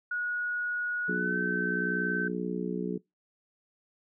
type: tone with pitch glide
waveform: sine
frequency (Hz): 1454 to 1539.6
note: F#6 to G6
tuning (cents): -31 to -32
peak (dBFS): -29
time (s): 0.11-2.28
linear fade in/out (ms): 5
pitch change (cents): +99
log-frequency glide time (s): 1.04-1.37
type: harmonic tone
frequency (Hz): 60.7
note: B1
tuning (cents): -29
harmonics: 3 / 4 / 5 / 6 / 7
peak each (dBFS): -33 / -37 / -38 / -38 / -36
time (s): 1.08-2.98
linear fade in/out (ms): 10
effects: noise-tail reverb RT60 0.2 s tail -24 dB re dry